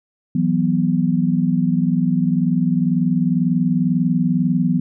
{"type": "chord", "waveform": "sine", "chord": "E suspended second", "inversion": "none", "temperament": "equal", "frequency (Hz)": [164.81, 185, 246.9], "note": ["E3", "F#3", "B3"], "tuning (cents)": [0, 0, 0], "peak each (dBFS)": -19, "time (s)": [0.35, 4.8], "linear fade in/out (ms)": 5, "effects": []}